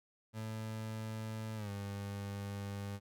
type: tone with pitch glide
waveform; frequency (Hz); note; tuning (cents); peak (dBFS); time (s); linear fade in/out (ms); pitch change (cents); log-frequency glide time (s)
30% pulse; 110 to 100.29; A2 to G2; 0 to +40; -37; 0.33-3; 50; -160; 1.56-1.7
effects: none